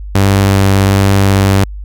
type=tone with vibrato; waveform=sawtooth; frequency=98 Hz; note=G2; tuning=in tune; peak=-3 dBFS; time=0.15-1.64 s; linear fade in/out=0 ms; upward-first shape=sine; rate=1.3 Hz; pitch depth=8 cents each way; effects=added 50 Hz sine -22 dBFS peak until 1.84 s